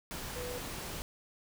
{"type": "tone in noise", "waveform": "sine", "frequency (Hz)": 493, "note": "B4", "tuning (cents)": -3, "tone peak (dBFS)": -39, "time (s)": [0.36, 0.58], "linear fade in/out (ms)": 0, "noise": "pink", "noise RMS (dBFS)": -41, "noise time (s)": [0.11, 1.02], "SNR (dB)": -1, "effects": []}